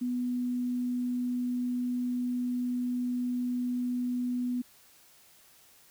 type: tone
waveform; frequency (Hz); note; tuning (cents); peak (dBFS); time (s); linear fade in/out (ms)
sine; 246.9; B3; 0; -28; 0.01-4.62; 10
effects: white hiss -59 dBFS RMS until 5.9 s